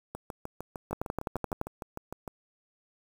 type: two click trains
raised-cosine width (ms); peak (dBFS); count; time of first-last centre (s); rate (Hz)
1; -16 / -23; 9 / 15; 0.93-1.614 / 0.15-2.278; 11.7 / 6.58
effects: 7-bit